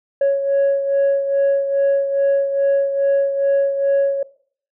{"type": "beating tone pair", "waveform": "sine", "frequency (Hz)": [554.4, 556.8], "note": ["C#5", "C#5"], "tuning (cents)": [0, 8], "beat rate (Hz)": 2.4, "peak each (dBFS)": [-13, -20], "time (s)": [0.21, 4.23], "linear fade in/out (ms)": 5, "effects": ["noise-tail reverb RT60 0.5 s tail -18 dB re dry", "tanh soft clip ceiling -11 dBFS"]}